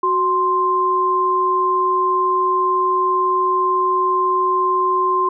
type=tone pair together; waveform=sine; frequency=370.2 / 1047 Hz; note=F#4 / C6; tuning=+1 / +1 cents; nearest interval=octave + tritone; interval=1800 cents; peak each=-21 / -15 dBFS; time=0.03-5.29 s; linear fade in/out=5 ms; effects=none